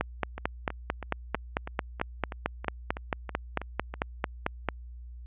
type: two click trains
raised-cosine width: 0.5 ms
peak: -11 / -21 dBFS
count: 22 / 12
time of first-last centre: 0.01-4.687 / 0.38-3.94 s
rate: 4.49 / 3.09 Hz
effects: added 60 Hz sine -41 dBFS peak until 5.26 s + resampled to 8000 Hz